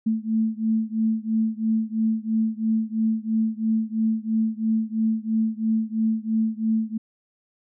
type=beating tone pair; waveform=sine; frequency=220 / 223 Hz; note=A3 / A3; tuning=0 / +23 cents; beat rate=3 Hz; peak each=-23 / -24 dBFS; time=0.06-6.98 s; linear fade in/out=10 ms; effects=none